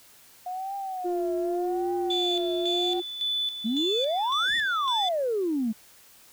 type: tone with vibrato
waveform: sine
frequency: 720 Hz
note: F#5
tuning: 47 cents flat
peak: -30 dBFS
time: 0.46-3 s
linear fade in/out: 5 ms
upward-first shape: triangle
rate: 0.84 Hz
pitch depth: 180 cents each way
type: tone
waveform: sine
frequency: 353.4 Hz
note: F4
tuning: 21 cents sharp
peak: -25 dBFS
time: 1.04-3.02 s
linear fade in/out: 20 ms
type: tone with tremolo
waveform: sine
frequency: 3485 Hz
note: A7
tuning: 17 cents flat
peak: -24 dBFS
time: 2.1-5.09 s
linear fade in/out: 5 ms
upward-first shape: square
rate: 1.8 Hz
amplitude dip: 65%
type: exponential two-way sweep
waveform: sine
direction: up then down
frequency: 209.7 to 1911 to 209.7 Hz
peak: -23 dBFS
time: 3.64-5.73 s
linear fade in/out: 20 ms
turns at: 4.56 s
effects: tanh soft clip ceiling -18 dBFS + white hiss -54 dBFS RMS until 6.32 s